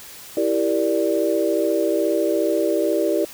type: chord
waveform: sine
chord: E half-diminished seventh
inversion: none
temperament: equal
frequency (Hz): 329.6 / 392 / 466.2 / 587.3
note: E4 / G4 / Bb4 / D5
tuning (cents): 0 / 0 / 0 / 0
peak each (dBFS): -22 / -23 / -25 / -22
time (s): 0.37-3.25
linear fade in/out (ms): 2
effects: white hiss -40 dBFS RMS until 3.33 s